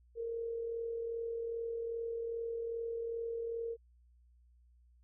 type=tone with amplitude modulation; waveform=sine; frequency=461.8 Hz; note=A#4; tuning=16 cents flat; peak=-34 dBFS; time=0.15-3.77 s; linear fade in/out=50 ms; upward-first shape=sine; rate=42.5 Hz; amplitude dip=40%; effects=added 60 Hz sine -62 dBFS peak until 5.03 s